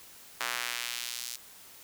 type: tone with high-pass filter sweep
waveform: square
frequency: 60.2 Hz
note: B1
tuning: 44 cents flat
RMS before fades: -36 dBFS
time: 0.4-1.36 s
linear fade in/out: 5 ms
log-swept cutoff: 1300 to 5400 Hz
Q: 1
effects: white hiss -52 dBFS RMS until 1.83 s